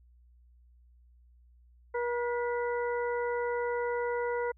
harmonic tone with a mistuned harmonic, 480 Hz, B4, 49 cents flat, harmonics 1 / 2 / 3 / 4, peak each -30 / -36 / -40 / -42 dBFS, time 1.94-4.52 s, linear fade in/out 10 ms, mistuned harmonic 4, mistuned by +53 cents, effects added 60 Hz sine -57 dBFS peak until 4.57 s

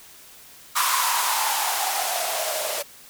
violet noise with band-pass filter sweep, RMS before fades -24 dBFS, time 0.75-2.83 s, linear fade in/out 20 ms, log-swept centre 1100 to 570 Hz, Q 7.4, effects white hiss -47 dBFS RMS until 3.09 s

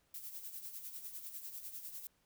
violet noise with tremolo, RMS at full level -45 dBFS, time 0.14-2.07 s, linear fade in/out 2 ms, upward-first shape sine, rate 10 Hz, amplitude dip 60%, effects pink hiss -75 dBFS RMS until 2.25 s

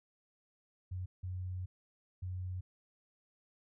sine tone bursts at uneven times, 91.6 Hz, F#2, 17 cents flat, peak -37 dBFS, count 3, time 0.91-1.06 / 1.23-1.66 / 2.22-2.61 s, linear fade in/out 10 ms, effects none

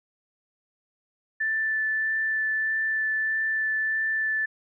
sine tone with vibrato, 1760 Hz, A6, in tune, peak -23 dBFS, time 1.4-4.46 s, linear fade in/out 10 ms, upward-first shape sine, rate 1.6 Hz, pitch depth 8 cents each way, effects none

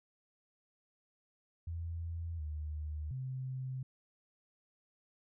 sine tone with pitch steps, 83.7 / 76.1 / 130.2 Hz, E2 / D#2 / C3, +27 / -38 / -8 cents, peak -37 dBFS, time 1.67-3.83 s, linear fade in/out 5 ms, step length 720 ms, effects none

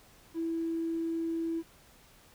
triangle tone, 329.6 Hz, E4, in tune, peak -26 dBFS, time 0.34-1.63 s, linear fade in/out 50 ms, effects tanh soft clip ceiling -28 dBFS + pink hiss -59 dBFS RMS until 2.34 s

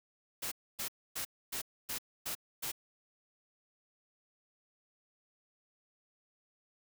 white noise bursts, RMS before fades -38 dBFS, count 7, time 0.42-2.719 s, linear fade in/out 10 ms, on 97 ms, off 270 ms, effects none

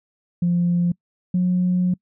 sine tone pair in turn, 174.2 / 180.67 Hz, F3 / F#3, -4 / -41 cents, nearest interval minor second, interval 63 cents, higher second, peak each -15 dBFS, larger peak neither, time 0.42-0.92 / 1.34-1.94 s, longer second, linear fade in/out 5 ms, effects noise-tail reverb RT60 0.1 s tail -26 dB re dry + tanh soft clip ceiling -12 dBFS

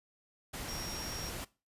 sine tone in noise, 5588 Hz, F8, in tune, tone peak -42 dBFS, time 0.68-1.3 s, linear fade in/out 10 ms, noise pink, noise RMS -41 dBFS, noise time 0.53-1.45 s, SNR -4 dB, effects noise-tail reverb RT60 0.3 s tail -20 dB re dry + resampled to 32000 Hz

